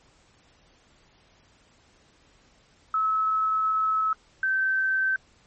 sine tone pair in turn, 1295 / 1547.2 Hz, E6 / G6, -31 / -23 cents, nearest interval minor third, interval 308 cents, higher second, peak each -21 dBFS, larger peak neither, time 2.94-4.13 / 4.43-5.16 s, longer first, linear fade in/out 2 ms, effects pink hiss -60 dBFS RMS until 5.46 s + MP3 32 kbps

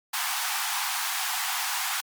pink high-pass noise, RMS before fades -29 dBFS, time 0.13-2.01 s, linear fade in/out 10 ms, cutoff 740 Hz, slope 96 dB/octave, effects Opus 48 kbps

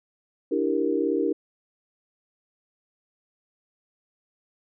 sine chord, E half-diminished seventh, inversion third, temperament equal, 293.7 / 329.6 / 392 / 466.2 Hz, D4 / E4 / G4 / Bb4, 0 / 0 / 0 / 0 cents, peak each -27 dBFS, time 0.51-1.33 s, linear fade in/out 10 ms, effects none

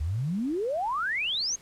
sine exponential sweep, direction up, 69.4 to 6645 Hz, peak -26 dBFS, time 0-1.56 s, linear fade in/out 10 ms, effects pink hiss -54 dBFS RMS until 1.61 s + low-pass 11000 Hz 12 dB/octave

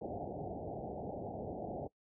white low-pass noise, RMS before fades -42 dBFS, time 0.01-1.88 s, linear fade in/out 10 ms, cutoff 800 Hz, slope 96 dB/octave, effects noise-tail reverb RT60 0.1 s tail -21 dB re dry + high-pass 60 Hz 12 dB/octave

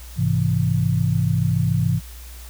sine chord, Ab augmented, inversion none, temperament equal, 103.83 / 130.81 / 164.81 Hz, Ab2 / C3 / E3, 0 / 0 / 0 cents, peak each -21 dBFS, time 0.16-2.01 s, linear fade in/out 50 ms, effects added 60 Hz sine -36 dBFS peak until 2.49 s + white hiss -44 dBFS RMS until 2.49 s

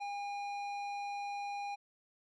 square tone with low-pass filter, 810 Hz, G#5, 43 cents flat, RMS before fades -40 dBFS, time 0-1.76 s, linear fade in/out 20 ms, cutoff 3600 Hz, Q 0.73, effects none

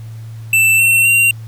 square tone with pitch steps, 2661 / 2709 / 2758 Hz, E7 / E7 / F7, +16 / +47 / -22 cents, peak -9 dBFS, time 0.53-1.31 s, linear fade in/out 2 ms, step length 260 ms, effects added 112 Hz sine -27 dBFS peak until 1.47 s + pink hiss -47 dBFS RMS until 1.47 s

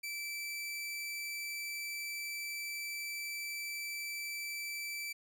sawtooth tone, 2324 Hz, D7, 19 cents flat, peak -35 dBFS, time 0.03-5.13 s, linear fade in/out 10 ms, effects none

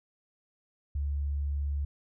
sine tone, 71.4 Hz, D2, 48 cents flat, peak -28 dBFS, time 0.95-1.85 s, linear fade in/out 5 ms, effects none

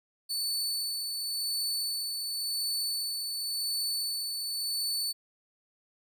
sawtooth tone with tremolo, 4485 Hz, C#8, 19 cents sharp, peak -26 dBFS, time 0.29-5.13 s, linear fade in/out 20 ms, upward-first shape sine, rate 0.92 Hz, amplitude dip 35%, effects none

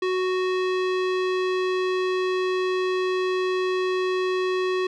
square tone with low-pass filter, 370.1 Hz, F#4, in tune, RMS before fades -24 dBFS, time 0.02-4.87 s, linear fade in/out 5 ms, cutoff 3500 Hz, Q 1.1, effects none

